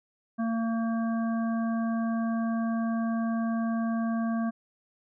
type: harmonic tone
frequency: 227.5 Hz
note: A#3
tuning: 42 cents flat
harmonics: 1 / 3 / 5 / 7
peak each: -26 / -36 / -40 / -43 dBFS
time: 0.38-4.51 s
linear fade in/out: 20 ms
effects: none